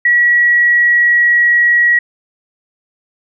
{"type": "tone with pitch glide", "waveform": "sine", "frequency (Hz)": [1926, 1913.8], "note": ["B6", "A#6"], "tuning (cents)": [-44, 45], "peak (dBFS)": -7, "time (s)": [0.05, 1.99], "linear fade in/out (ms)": 5, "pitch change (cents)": -11, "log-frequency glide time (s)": [0.16, 1.51], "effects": []}